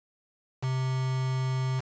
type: tone with quantisation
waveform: triangle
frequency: 130.2 Hz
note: C3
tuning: 8 cents flat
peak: -24 dBFS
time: 0.62-1.81 s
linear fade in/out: 20 ms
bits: 6
effects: resampled to 16000 Hz